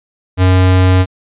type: tone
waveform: square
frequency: 92.5 Hz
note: F#2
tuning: in tune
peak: -7 dBFS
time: 0.37-1.06 s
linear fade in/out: 50 ms
effects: resampled to 8000 Hz